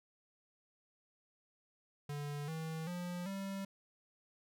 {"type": "tone with pitch steps", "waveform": "square", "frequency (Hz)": [145.4, 160.4, 176.95, 195.21], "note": ["D3", "E3", "F3", "G3"], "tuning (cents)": [-17, -47, 23, -7], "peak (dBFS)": -40, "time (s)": [2.09, 3.65], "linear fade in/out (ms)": 5, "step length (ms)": 390, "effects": []}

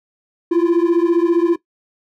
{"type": "beating tone pair", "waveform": "triangle", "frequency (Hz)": [335.5, 350.5], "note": ["E4", "F4"], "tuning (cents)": [31, 6], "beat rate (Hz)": 15, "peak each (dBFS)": [-11, -12], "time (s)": [0.51, 1.56], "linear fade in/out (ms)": 10, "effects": ["noise-tail reverb RT60 0.1 s tail -18 dB re dry", "tanh soft clip ceiling -7 dBFS"]}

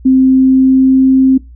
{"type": "tone with pitch glide", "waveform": "sine", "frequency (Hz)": [261.6, 263.6], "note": ["C4", "C4"], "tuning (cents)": [0, 13], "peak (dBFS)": -4, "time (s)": [0.05, 1.38], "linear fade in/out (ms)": 10, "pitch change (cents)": 13, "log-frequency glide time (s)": [0.16, 1.06], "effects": ["noise-tail reverb RT60 0.2 s tail -20 dB re dry", "added 60 Hz sine -32 dBFS peak until 1.55 s"]}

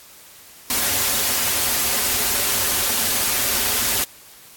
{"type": "noise with comb filter", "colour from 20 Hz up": "white", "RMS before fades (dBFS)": -20, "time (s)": [0.7, 4.04], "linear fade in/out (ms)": 2, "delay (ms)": 6.2, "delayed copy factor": -0.55, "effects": ["white hiss -45 dBFS RMS until 4.56 s", "AAC 64 kbps"]}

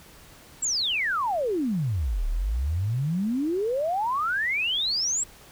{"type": "exponential two-way sweep", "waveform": "sine", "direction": "down then up", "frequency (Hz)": [7902, 34.65, 7902], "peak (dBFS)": -23, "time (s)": [0.62, 5.24], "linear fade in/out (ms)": 10, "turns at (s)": 2.26, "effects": ["pink hiss -50 dBFS RMS until 5.51 s"]}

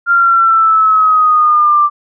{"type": "exponential sweep", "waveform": "sine", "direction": "down", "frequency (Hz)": [1396.9, 1174.7], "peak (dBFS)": -6, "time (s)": [0.06, 1.9], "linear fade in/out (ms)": 50, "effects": []}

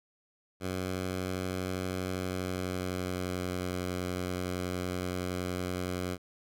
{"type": "tone with pitch glide", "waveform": "10% pulse", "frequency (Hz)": [92.5, 90.7], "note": ["F#2", "F#2"], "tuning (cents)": [0, -34], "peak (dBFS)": -24, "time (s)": [0.6, 6.18], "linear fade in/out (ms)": 50, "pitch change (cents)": -34, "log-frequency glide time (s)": [2.11, 3.67], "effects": []}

